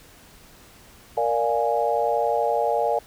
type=chord; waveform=sine; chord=Bb dominant seventh; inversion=none; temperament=equal; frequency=466.2 / 587.3 / 698.5 / 830.6 Hz; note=Bb4 / D5 / F5 / Ab5; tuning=0 / 0 / 0 / 0 cents; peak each=-25 dBFS; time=1.17-2.99 s; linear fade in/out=5 ms; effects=pink hiss -50 dBFS RMS until 3.06 s